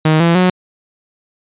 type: tone with pitch steps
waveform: sawtooth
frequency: 156.5 / 168.7 / 182.6 Hz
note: D#3 / E3 / F#3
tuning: +10 / +40 / -23 cents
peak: -5 dBFS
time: 0.05-0.5 s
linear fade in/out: 5 ms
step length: 150 ms
effects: resampled to 8000 Hz